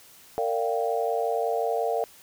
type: chord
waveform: sine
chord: G minor seventh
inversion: first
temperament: equal with one note detuned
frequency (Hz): 458.9 / 587.3 / 698.5 / 784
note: Bb4 / D5 / F5 / G5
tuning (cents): -27 / 0 / 0 / 0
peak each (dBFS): -27 / -31 / -28 / -32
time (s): 0.38-2.04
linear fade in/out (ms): 0
effects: white hiss -52 dBFS RMS until 2.22 s